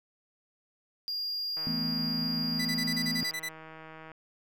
triangle tone, 4815 Hz, D8, 42 cents sharp, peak -30 dBFS, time 1.08-3.31 s, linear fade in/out 0 ms
click train, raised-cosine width 0.5 ms, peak -32 dBFS, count 406, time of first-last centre 1.57-4.117 s, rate 159 Hz
sine chord, E suspended fourth, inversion none, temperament equal, 164.81 / 220 / 246.9 Hz, E3 / A3 / B3, 0 / 0 / 0 cents, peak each -36 / -36 / -34 dBFS, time 1.67-3.23 s, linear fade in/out 0 ms
sawtooth tone bursts, 1992 Hz, B6, 14 cents sharp, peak -29 dBFS, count 10, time 2.59-3.491 s, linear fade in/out 10 ms, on 64 ms, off 29 ms
effects none

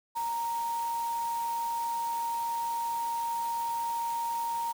sine tone in noise, 931 Hz, A#5, 2 cents flat, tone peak -29 dBFS, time 0.15-4.73 s, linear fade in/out 20 ms, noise white, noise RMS -45 dBFS, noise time 0.15-4.73 s, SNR +13 dB, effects none

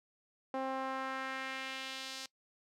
sawtooth tone with band-pass filter sweep, 264.7 Hz, C4, 20 cents sharp, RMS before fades -40 dBFS, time 0.54-2.26 s, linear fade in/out 0 ms, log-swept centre 700 to 5000 Hz, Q 1.4, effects noise-tail reverb RT60 0.1 s tail -22 dB re dry

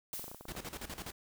blue noise with exponential decay, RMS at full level -39 dBFS, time 0.13-0.73 s, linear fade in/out 0 ms, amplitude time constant 130 ms
clicks, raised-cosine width 1 ms, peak -33 dBFS, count 11, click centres 0.137 / 0.195 / 0.242 / 0.281 / 0.315 / 0.346 / 0.41 / 0.454 / 0.52 / 0.552 / 0.598 s
pink noise with tremolo, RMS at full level -42 dBFS, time 0.48-1.12 s, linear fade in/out 5 ms, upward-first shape square, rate 12 Hz, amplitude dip 75%
effects none

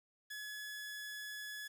sawtooth tone, 1699 Hz, G#6, 39 cents sharp, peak -40 dBFS, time 0.3-1.68 s, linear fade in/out 10 ms, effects 11-bit

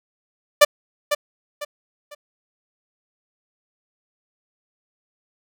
sawtooth tone with echo, 589 Hz, D5, 5 cents sharp, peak -3 dBFS, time 0.61-0.65 s, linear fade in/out 10 ms, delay 500 ms, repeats 3, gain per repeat -10 dB, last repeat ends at 2.15 s, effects none

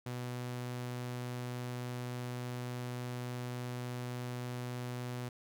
sawtooth tone, 123.47 Hz, B2, in tune, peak -34 dBFS, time 0.06-5.29 s, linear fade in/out 5 ms, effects none

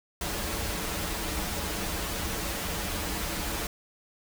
pink noise with comb filter, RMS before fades -32 dBFS, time 0.21-3.67 s, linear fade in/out 2 ms, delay 7.8 ms, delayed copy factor -0.7, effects none

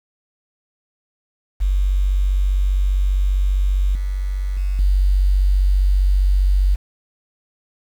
sine tone with level steps, 47.56 Hz, F#1, 48 cents sharp, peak -14 / -19 / -17 / -12 dBFS, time 1.6-6.76 s, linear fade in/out 20 ms, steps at 3.95 / 4.57 / 4.79 s, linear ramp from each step 2 ms, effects 7-bit

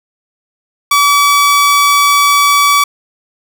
sawtooth tone, 1145 Hz, D6, 44 cents flat, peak -3 dBFS, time 0.91-2.84 s, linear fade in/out 5 ms, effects none

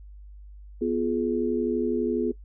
sine chord, F diminished, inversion second, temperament equal with one note detuned, 246.9 / 349.2 / 421.3 Hz, Cb4 / F4 / Ab4, 0 / 0 / +25 cents, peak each -27 dBFS, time 0.81-2.32 s, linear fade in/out 10 ms, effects noise-tail reverb RT60 0.1 s tail -18 dB re dry + added 50 Hz sine -42 dBFS peak until 2.44 s

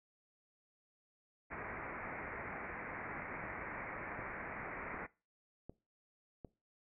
white low-pass noise, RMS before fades -45 dBFS, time 1.5-5.07 s, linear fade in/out 20 ms, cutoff 2300 Hz, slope 96 dB/octave
click train, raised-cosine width 2 ms, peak -34 dBFS, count 5, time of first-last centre 3.44-6.448 s, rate 1.33 Hz
effects noise-tail reverb RT60 0.3 s tail -21 dB re dry

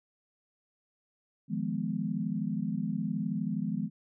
sine chord, F half-diminished seventh, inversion third, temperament equal, 155.56 / 174.61 / 207.7 / 246.9 Hz, Eb3 / F3 / Ab3 / Cb4, 0 / 0 / 0 / 0 cents, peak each -37 / -35 / -33 / -36 dBFS, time 1.48-3.9 s, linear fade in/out 50 ms, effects none

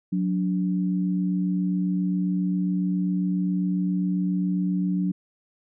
sine tone pair together, 182.81 / 290.2 Hz, F#3 / D4, -21 / -21 cents, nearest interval minor sixth, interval 800 cents, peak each -22 / -29 dBFS, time 0.12-5.12 s, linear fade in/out 10 ms, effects none

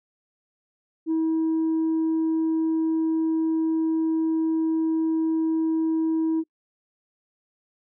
sine tone, 321.7 Hz, E4, 42 cents flat, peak -18 dBFS, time 1.06-6.44 s, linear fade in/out 50 ms, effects noise-tail reverb RT60 0.1 s tail -25 dB re dry + tanh soft clip ceiling -19 dBFS

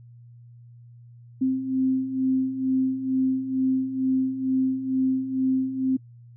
sine beating tone pair, 260 / 262.2 Hz, C4 / C4, -11 / +4 cents, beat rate 2.2 Hz, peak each -28 / -22 dBFS, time 1.41-5.97 s, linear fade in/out 10 ms, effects noise-tail reverb RT60 0.1 s tail -25 dB re dry + added 119 Hz sine -45 dBFS peak until 6.36 s

